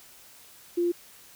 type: tone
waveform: sine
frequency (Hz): 347.3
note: F4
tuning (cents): -10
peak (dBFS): -22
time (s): 0.77-0.92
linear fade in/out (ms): 10
effects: white hiss -52 dBFS RMS until 1.35 s